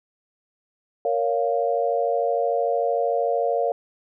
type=chord; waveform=sine; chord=Bb minor; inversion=none; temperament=just; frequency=466.2 / 559.4 / 699.2 Hz; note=Bb4 / Db5 / F5; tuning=0 / +16 / +2 cents; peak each=-24 dBFS; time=1.05-3.72 s; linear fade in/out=2 ms; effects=none